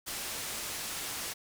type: low-pass noise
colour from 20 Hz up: white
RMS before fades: -38 dBFS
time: 0.06-1.34 s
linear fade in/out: 20 ms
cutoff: 11000 Hz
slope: 12 dB/octave
effects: none